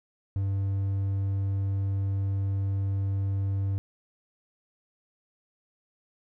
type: tone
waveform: triangle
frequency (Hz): 97.9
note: G2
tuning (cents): -2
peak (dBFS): -23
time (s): 0.36-3.78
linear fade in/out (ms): 0
effects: none